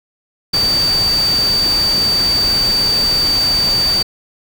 sine tone in noise, 4618 Hz, D8, 30 cents flat, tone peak -12 dBFS, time 0.53-4.03 s, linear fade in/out 10 ms, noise pink, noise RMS -23 dBFS, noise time 0.53-4.03 s, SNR +8 dB, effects none

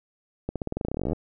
accelerating click train, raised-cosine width 2 ms, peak -15 dBFS, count 22, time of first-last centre 0.49-1.132 s, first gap 67 ms, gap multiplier 0.91, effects none

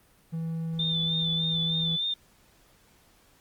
triangle tone, 163.5 Hz, E3, 14 cents flat, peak -27 dBFS, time 0.32-1.97 s, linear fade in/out 20 ms
sine tone with vibrato, 3559 Hz, A7, 19 cents sharp, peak -26 dBFS, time 0.79-2.14 s, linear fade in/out 5 ms, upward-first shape sine, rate 3.3 Hz, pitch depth 44 cents each way
effects pink hiss -61 dBFS RMS until 3.4 s + Opus 32 kbps

